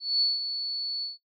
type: tone with ADSR envelope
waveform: sine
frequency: 4435 Hz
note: C#8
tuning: in tune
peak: -19 dBFS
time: 0-1.18 s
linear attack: 210 ms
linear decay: 180 ms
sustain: -9 dB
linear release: 150 ms
effects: noise-tail reverb RT60 0.1 s tail -18 dB re dry